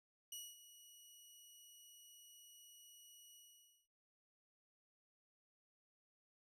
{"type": "tone with ADSR envelope", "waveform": "15% pulse", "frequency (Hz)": 2916, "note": "F#7", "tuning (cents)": -26, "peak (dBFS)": -39, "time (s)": [0.32, 3.88], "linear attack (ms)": 4, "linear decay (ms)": 230, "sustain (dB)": -14, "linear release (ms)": 530, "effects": []}